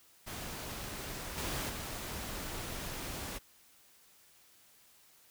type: noise with level steps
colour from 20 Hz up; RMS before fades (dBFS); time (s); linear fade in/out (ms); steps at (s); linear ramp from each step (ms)
pink; -42 / -37 / -41; 0.26-3.39; 20; 1.37 / 1.69; 10
effects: white hiss -63 dBFS RMS until 5.3 s